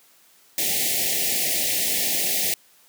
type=band-stop noise; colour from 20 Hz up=white; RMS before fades=-23 dBFS; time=0.58-2.54 s; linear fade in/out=2 ms; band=800 to 1800 Hz; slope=96 dB/octave; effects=white hiss -56 dBFS RMS until 2.88 s + high-pass 150 Hz 12 dB/octave